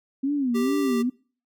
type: tone with vibrato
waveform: sine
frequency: 261.6 Hz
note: C4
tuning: in tune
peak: -21 dBFS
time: 0.23-1.1 s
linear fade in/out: 10 ms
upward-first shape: sine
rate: 2.3 Hz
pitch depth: 190 cents each way
type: tone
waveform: square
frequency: 392 Hz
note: G4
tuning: in tune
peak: -27 dBFS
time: 0.54-1.03 s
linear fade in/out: 20 ms
effects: noise-tail reverb RT60 0.4 s tail -22 dB re dry